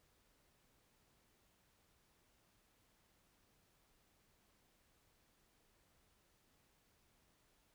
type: silence
effects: pink hiss -75 dBFS RMS until 7.74 s